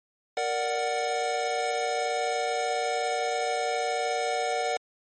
square chord, Bb augmented, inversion none, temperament equal, 466.2 / 587.3 / 740 Hz, Bb4 / D5 / F#5, 0 / 0 / 0 cents, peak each -32 / -33 / -29 dBFS, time 0.37-4.77 s, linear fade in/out 2 ms, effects MP3 32 kbps

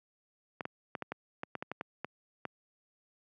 clicks, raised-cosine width 0.5 ms, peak -21 dBFS, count 12, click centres 0.608 / 0.654 / 0.952 / 1.023 / 1.12 / 1.434 / 1.553 / 1.625 / 1.716 / 1.811 / 2.046 / 2.453 s, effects high-pass 150 Hz 12 dB/octave

